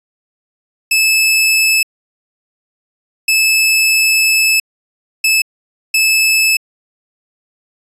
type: tone bursts at uneven times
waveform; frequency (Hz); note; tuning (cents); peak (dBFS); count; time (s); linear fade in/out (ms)
sawtooth; 2611; E7; -17; -6; 4; 0.91-1.83 / 3.28-4.6 / 5.24-5.42 / 5.94-6.57; 5
effects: resampled to 32000 Hz